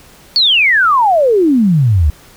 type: exponential sweep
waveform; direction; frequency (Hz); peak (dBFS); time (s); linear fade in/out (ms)
sine; down; 4551 to 69.3; -7; 0.36-2.1; 0
effects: pink hiss -42 dBFS RMS until 2.36 s